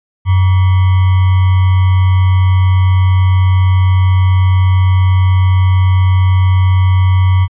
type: tone with sample-and-hold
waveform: sine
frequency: 92.9 Hz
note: F#2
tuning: 7 cents sharp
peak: -6 dBFS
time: 0.25-7.48 s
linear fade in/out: 50 ms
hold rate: 1050 Hz
effects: resampled to 8000 Hz